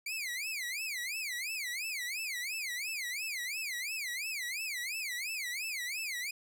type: tone with vibrato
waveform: sawtooth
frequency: 2251 Hz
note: C#7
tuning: 26 cents sharp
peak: -32 dBFS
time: 0.06-6.31 s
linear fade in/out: 5 ms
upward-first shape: sine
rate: 2.9 Hz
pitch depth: 280 cents each way
effects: none